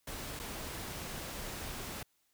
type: noise with dropouts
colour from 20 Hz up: pink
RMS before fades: -42 dBFS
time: 0.07-2.03 s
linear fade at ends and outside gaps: 5 ms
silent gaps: 0.393-0.397 s
effects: white hiss -75 dBFS RMS until 2.33 s